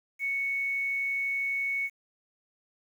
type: tone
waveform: sine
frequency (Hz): 2217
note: C#7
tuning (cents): 0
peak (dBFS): -27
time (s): 0.19-1.9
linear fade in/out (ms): 50
effects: 9-bit